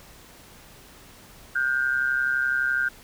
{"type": "tone pair together", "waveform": "sine", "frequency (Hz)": [1436.2, 1568], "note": ["F6", "G6"], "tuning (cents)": [48, 0], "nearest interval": "major second", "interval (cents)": 152, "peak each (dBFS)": [-24, -24], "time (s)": [1.55, 2.89], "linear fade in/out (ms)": 10, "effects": ["pink hiss -49 dBFS RMS until 3.03 s"]}